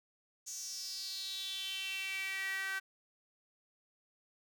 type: tone with high-pass filter sweep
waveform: sawtooth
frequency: 385.2 Hz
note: G4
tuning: 30 cents flat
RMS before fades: -40 dBFS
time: 0.46-2.8 s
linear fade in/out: 20 ms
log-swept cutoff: 6500 to 1600 Hz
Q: 6
effects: none